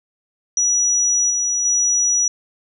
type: tone with level steps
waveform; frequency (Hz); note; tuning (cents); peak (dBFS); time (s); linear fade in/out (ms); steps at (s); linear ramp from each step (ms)
sine; 5850; F#8; -21; -14 / -17 / -14; 0.57-2.28; 2; 1.3 / 1.65; 5
effects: none